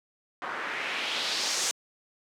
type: noise with low-pass filter sweep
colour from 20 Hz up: white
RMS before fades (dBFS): -31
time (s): 0.42-1.71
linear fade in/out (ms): 0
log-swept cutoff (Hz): 1300 to 7300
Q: 1.9
effects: high-pass 300 Hz 12 dB/octave